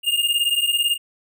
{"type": "beating tone pair", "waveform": "square", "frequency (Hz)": [2817, 2835], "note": ["F7", "F7"], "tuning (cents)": [14, 25], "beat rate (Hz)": 18, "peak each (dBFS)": [-22, -21], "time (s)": [0.03, 0.98], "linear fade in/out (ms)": 50, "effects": []}